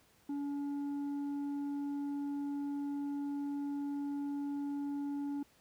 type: tone with tanh clipping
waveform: sine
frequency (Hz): 284.7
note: C#4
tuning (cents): +46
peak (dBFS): -36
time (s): 0.29-5.43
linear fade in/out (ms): 5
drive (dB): 5
effects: pink hiss -67 dBFS RMS until 5.6 s + high-pass 60 Hz 12 dB/octave